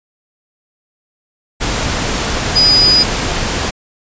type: tone in noise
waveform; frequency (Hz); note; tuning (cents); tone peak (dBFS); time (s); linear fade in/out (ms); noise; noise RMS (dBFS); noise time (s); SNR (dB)
sine; 4947; D#8; -11; -7; 2.55-3.04; 20; pink; -17; 1.6-3.71; +7
effects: resampled to 16000 Hz